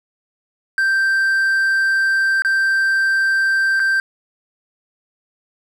triangle tone with dropouts, 1568 Hz, G6, in tune, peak -12 dBFS, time 0.78-4 s, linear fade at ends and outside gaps 1 ms, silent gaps 2.421-2.448 / 3.796-3.8 s, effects none

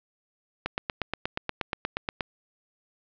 click train, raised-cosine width 0.3 ms, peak -11 dBFS, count 14, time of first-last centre 0.66-2.208 s, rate 8.4 Hz, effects low-pass 4000 Hz 12 dB/octave

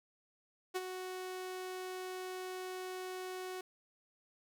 sawtooth tone with ADSR envelope, 370 Hz, F#4, in tune, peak -29 dBFS, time 0.74-3.61 s, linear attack 22 ms, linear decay 35 ms, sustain -8 dB, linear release 4 ms, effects none

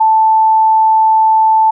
sine tone, 880 Hz, A5, in tune, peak -6 dBFS, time 0-1.71 s, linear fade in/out 10 ms, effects none

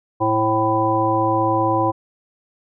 harmonic tone with a mistuned harmonic, 110.6 Hz, A2, 9 cents sharp, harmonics 1 / 3 / 5 / 7 / 9, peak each -25 / -21 / -23 / -22 / -20 dBFS, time 0.2-1.92 s, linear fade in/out 20 ms, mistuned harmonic 5, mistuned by -48 cents, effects none

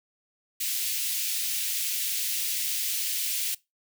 white high-pass noise, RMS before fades -29 dBFS, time 0.6-3.55 s, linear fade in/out 10 ms, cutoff 2300 Hz, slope 24 dB/octave, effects noise-tail reverb RT60 0.2 s tail -21 dB re dry

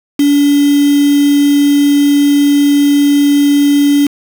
sine tone with quantisation, 286.6 Hz, D4, 42 cents flat, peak -6 dBFS, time 0.19-4.07 s, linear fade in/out 5 ms, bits 3, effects none

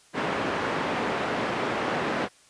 pink band-pass noise, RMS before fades -28 dBFS, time 0.13-2.29 s, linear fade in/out 50 ms, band 250 to 2000 Hz, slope 12 dB/octave, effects white hiss -57 dBFS RMS until 2.49 s + resampled to 22050 Hz

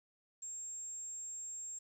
sine tone, 7500 Hz, A#8, 10 cents sharp, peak -40 dBFS, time 0.42-1.79 s, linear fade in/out 10 ms, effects tanh soft clip ceiling -40 dBFS + 11-bit

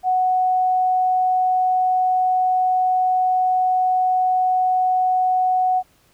sine tone, 740 Hz, F#5, in tune, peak -15 dBFS, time 0.03-5.83 s, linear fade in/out 50 ms, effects pink hiss -58 dBFS RMS until 6.13 s

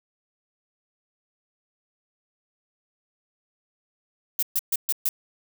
violet noise bursts, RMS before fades -23 dBFS, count 5, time 4.39-5.09 s, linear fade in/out 2 ms, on 36 ms, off 130 ms, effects none

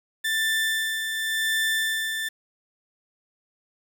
30% pulse tone with tremolo, 1773 Hz, A6, 13 cents sharp, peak -19 dBFS, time 0.24-2.29 s, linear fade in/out 10 ms, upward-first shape sine, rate 0.9 Hz, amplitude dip 45%, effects 8-bit

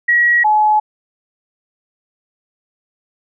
sine tone pair in turn, 1912 / 851.7 Hz, A#6 / G#5, +43 / +43 cents, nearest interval octave + major second, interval 1400 cents, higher first, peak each -9 dBFS, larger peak neither, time 0.08-0.44 / 0.44-0.8 s, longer neither, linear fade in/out 10 ms, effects none

